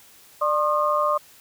sine tone cluster, 595 / 1068 / 1221 Hz, D5 / C6 / D#6, +22 / +35 / -33 cents, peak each -23 dBFS, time 0.41-1.18 s, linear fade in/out 10 ms, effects white hiss -51 dBFS RMS until 1.4 s

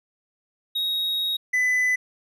triangle tone pair in turn, 3777 / 2002 Hz, A#7 / B6, +22 / +23 cents, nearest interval major seventh, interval 1099 cents, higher first, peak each -21 / -17 dBFS, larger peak second, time 0.75-1.37 / 1.53-1.96 s, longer first, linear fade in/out 10 ms, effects none

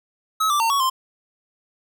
square tone with pitch steps, 1285 / 1174 / 911 / 1118 / 1046 Hz, E6 / D6 / A#5 / C#6 / C6, -45 / -1 / -40 / +14 / -1 cents, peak -18 dBFS, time 0.4-0.9 s, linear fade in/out 10 ms, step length 100 ms, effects none

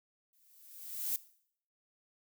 violet noise with exponential growth, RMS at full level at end -32 dBFS, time 0.33-1.16 s, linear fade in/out 1 ms, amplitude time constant 180 ms, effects noise-tail reverb RT60 0.6 s tail -18 dB re dry

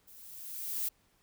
violet noise with level ramp, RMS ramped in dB -55 to -32 dBFS, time 0.07-0.89 s, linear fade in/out 10 ms, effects pink hiss -70 dBFS RMS until 1.22 s

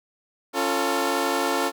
15% pulse chord, Db augmented, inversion none, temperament equal with one note detuned, 277.2 / 349.2 / 447.9 Hz, Db4 / F4 / A4, 0 / 0 / +31 cents, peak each -20 dBFS, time 0.53-1.72 s, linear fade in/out 50 ms, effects none

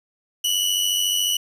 sawtooth tone pair together, 2909 / 3003 Hz, F#7 / F#7, -30 / +25 cents, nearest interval minor second, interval 55 cents, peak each -19 dBFS, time 0.44-1.37 s, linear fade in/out 5 ms, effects resampled to 32000 Hz + 8-bit

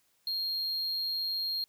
triangle tone, 4233 Hz, C8, 19 cents sharp, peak -29 dBFS, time 0.27-1.64 s, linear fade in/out 2 ms, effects white hiss -71 dBFS RMS until 1.68 s

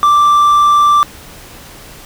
triangle tone, 1174.7 Hz, D6, in tune, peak -4 dBFS, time 0.03-1.03 s, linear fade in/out 0 ms, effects pink hiss -35 dBFS RMS until 2.05 s

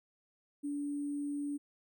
sine tone with sample-and-hold, 288.2 Hz, D4, 33 cents flat, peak -34 dBFS, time 0.63-1.58 s, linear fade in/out 20 ms, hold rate 8820 Hz, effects none

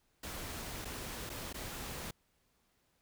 pink noise with dropouts, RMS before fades -43 dBFS, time 0.23-2.11 s, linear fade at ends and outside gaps 5 ms, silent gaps 0.848-0.852 / 1.295-1.299 / 1.528-1.542 s, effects pink hiss -75 dBFS RMS until 3.01 s

